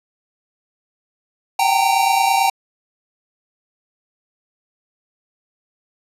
square tone cluster, 767 / 796 / 919 Hz, G5 / G5 / A#5, -38 / +26 / -25 cents, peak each -19 dBFS, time 1.59-2.5 s, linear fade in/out 5 ms, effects resampled to 32000 Hz

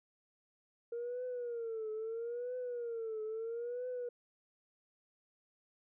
sine tone with vibrato, 466.2 Hz, A#4, in tune, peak -36 dBFS, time 0.92-4.09 s, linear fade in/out 5 ms, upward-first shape triangle, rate 0.76 Hz, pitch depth 140 cents each way, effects tanh soft clip ceiling -34 dBFS

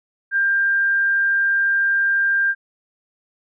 sine tone, 1593 Hz, G6, 27 cents sharp, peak -15 dBFS, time 0.31-2.55 s, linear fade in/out 50 ms, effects none

